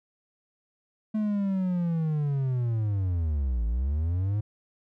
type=linear two-way sweep; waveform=triangle; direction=down then up; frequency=217.6 to 53.9 to 107.4 Hz; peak=-22 dBFS; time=1.14-4.41 s; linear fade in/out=10 ms; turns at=3.66 s; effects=none